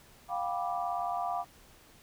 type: chord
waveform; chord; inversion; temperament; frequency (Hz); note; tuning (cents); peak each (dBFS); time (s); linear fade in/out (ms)
sine; G dominant seventh; third; just; 705.6 / 784 / 980 / 1176; F5 / G5 / B5 / D6; +18 / 0 / -14 / +2; -33 / -37 / -39 / -38; 0.28-1.45; 50
effects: pink hiss -58 dBFS RMS until 2.02 s